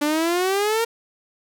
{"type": "exponential sweep", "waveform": "sawtooth", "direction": "up", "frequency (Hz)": [289.9, 467.4], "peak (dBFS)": -15, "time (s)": [0.01, 0.85], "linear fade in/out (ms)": 10, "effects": []}